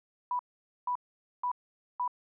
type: tone bursts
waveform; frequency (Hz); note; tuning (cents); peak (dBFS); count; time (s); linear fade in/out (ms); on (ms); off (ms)
sine; 986; B5; -3; -28; 4; 0.31-2.078; 2; 82; 480
effects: none